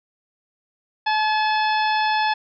harmonic tone with a mistuned harmonic, 862 Hz, A5, 36 cents flat, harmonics 1 / 2 / 3 / 4 / 5 / 6, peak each -19 / -25 / -29 / -31 / -33 / -35 dBFS, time 1.06-2.34 s, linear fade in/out 10 ms, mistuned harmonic 2, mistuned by -16 cents, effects none

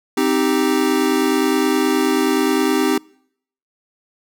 square chord, C minor, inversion none, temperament equal, 261.6 / 311.1 / 392 Hz, C4 / Eb4 / G4, 0 / 0 / 0 cents, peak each -20 dBFS, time 0.17-2.98 s, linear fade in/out 5 ms, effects noise-tail reverb RT60 0.7 s tail -26 dB re dry

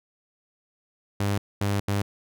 sawtooth tone bursts at uneven times, 100.7 Hz, G2, 47 cents sharp, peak -19 dBFS, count 3, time 1.2-1.38 / 1.61-1.8 / 1.88-2.02 s, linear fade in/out 5 ms, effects none

